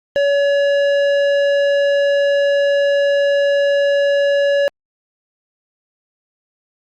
sine tone with tanh clipping, 566 Hz, C#5, 36 cents sharp, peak -14 dBFS, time 0.16-4.68 s, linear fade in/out 0 ms, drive 13 dB, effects Opus 48 kbps

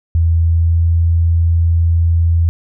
sine tone with pitch glide, 82.8 to 83.67 Hz, E2 to E2, +8 to +26 cents, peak -9 dBFS, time 0.15-2.49 s, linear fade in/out 0 ms, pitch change +18 cents, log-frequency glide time 0.42-0.84 s, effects none

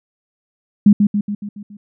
sine tone with echo, 205.5 Hz, G#3, 18 cents flat, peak -4 dBFS, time 0.86-0.93 s, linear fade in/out 5 ms, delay 140 ms, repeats 6, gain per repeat -5 dB, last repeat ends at 1.77 s, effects none

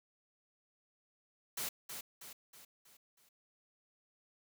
white noise with echo, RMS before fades -39 dBFS, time 1.57-1.69 s, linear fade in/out 5 ms, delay 320 ms, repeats 5, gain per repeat -6 dB, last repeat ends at 3.29 s, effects none

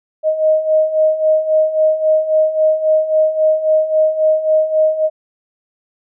sine beating tone pair, 622.3 / 626 Hz, D#5 / D#5, 0 / +10 cents, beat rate 3.7 Hz, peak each -17 / -12 dBFS, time 0.23-5.1 s, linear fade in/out 50 ms, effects none

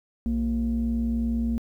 sine tone pair together, 61.1 / 230.7 Hz, B1 / A#3, -18 / -18 cents, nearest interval octave + major seventh, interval 2300 cents, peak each -26 / -23 dBFS, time 0.26-1.58 s, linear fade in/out 0 ms, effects tanh soft clip ceiling -18 dBFS + 10-bit

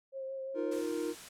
sine tone with vibrato, 534 Hz, C5, 35 cents sharp, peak -37 dBFS, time 0.12-0.83 s, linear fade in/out 50 ms, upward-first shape sine, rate 5.7 Hz, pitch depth 17 cents each way
triangle chord, Eb suspended second, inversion none, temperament equal, 311.1 / 349.2 / 466.2 Hz, Eb4 / F4 / Bb4, 0 / 0 / 0 cents, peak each -35 dBFS, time 0.54-1.15 s, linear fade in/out 50 ms
white noise, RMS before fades -48 dBFS, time 0.71-1.29 s, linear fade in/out 10 ms
effects low-pass 10000 Hz 12 dB/octave

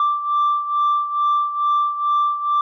sine beating tone pair, 1174.7 / 1177 Hz, D6 / D6, 0 / +3 cents, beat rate 2.3 Hz, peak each -16 / -21 dBFS, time 0-2.61 s, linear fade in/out 2 ms, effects tanh soft clip ceiling -12 dBFS

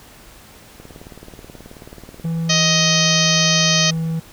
click train, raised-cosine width 2 ms, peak -24 dBFS, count 28, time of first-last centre 0.8-2.252 s, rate 18.6 Hz
triangle tone with pitch glide, 164.81 to 162.73 Hz, E3 to E3, 0 to -22 cents, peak -17 dBFS, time 2.24-4.2 s, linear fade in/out 10 ms, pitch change -22 cents, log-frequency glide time 3.68-3.86 s
harmonic tone, 626 Hz, D#5, 10 cents sharp, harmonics 1 / 2 / 3 / 4 / 5 / 6 / 7 / 8 / 9 / 10, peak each -25 / -27 / -24 / -24 / -21 / -24 / -22 / -23 / -24 / -22 dBFS, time 2.49-3.91 s, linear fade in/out 10 ms
effects pink hiss -44 dBFS RMS until 4.32 s

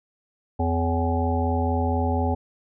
harmonic tone with a mistuned harmonic, 84.2 Hz, E2, 37 cents sharp, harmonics 1 / 3 / 5 / 7 / 9 / 10, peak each -23 / -27 / -31 / -32 / -29 / -31 dBFS, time 0.59-2.35 s, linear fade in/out 10 ms, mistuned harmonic 7, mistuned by -83 cents, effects none

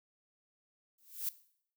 violet noise with exponential growth, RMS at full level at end -32 dBFS, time 0.98-1.29 s, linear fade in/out 5 ms, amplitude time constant 66 ms, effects noise-tail reverb RT60 0.6 s tail -17 dB re dry

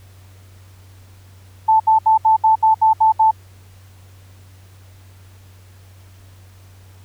sine tone bursts, 880 Hz, A5, in tune, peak -9 dBFS, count 9, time 1.68-3.312 s, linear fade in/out 10 ms, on 120 ms, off 69 ms, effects added 94 Hz sine -42 dBFS peak until 7.04 s + pink hiss -52 dBFS RMS until 7.04 s

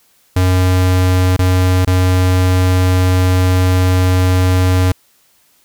square tone with dropouts, 91.9 Hz, F#2, 11 cents flat, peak -10 dBFS, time 0.36-4.92 s, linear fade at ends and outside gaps 5 ms, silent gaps 1.366-1.39 / 1.85-1.872 s, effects white hiss -54 dBFS RMS until 5.64 s

